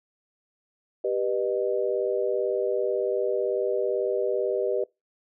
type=chord; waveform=sine; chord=G augmented; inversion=none; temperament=just; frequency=392 / 490 / 612.5 Hz; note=G4 / B4 / D#5; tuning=0 / -14 / -27 cents; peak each=-27 / -27 / -29 dBFS; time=1.04-4.84 s; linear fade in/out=5 ms; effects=noise-tail reverb RT60 0.2 s tail -23 dB re dry